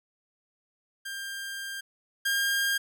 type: tone pair in turn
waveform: sawtooth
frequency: 1595 / 1609.8 Hz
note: G6 / G6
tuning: +30 / +46 cents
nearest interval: unison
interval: 16 cents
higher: second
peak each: -31 / -21 dBFS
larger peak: second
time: 1.05-1.81 / 2.25-2.78 s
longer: first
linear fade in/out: 10 ms
effects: none